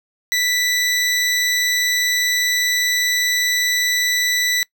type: tone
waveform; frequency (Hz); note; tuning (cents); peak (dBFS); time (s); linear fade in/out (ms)
20% pulse; 1975; B6; 0; -11; 0.32-4.63; 0
effects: noise-tail reverb RT60 0.1 s tail -24 dB re dry